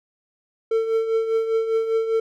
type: tone with tremolo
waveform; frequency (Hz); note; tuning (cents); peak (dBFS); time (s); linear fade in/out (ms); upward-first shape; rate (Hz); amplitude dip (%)
triangle; 448.9; A4; +35; -14; 0.71-2.2; 5; triangle; 5; 65
effects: none